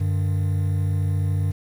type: tone pair together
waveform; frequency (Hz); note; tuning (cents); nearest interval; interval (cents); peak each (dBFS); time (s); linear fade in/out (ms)
triangle; 95.95 / 149.9; G2 / D3; -37 / +36; minor sixth; 773; -18 / -25; 0-1.52; 10
effects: 8-bit